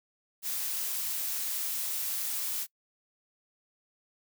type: noise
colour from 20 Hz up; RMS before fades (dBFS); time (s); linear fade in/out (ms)
blue; -33; 0.42-2.67; 50
effects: noise-tail reverb RT60 0.1 s tail -24 dB re dry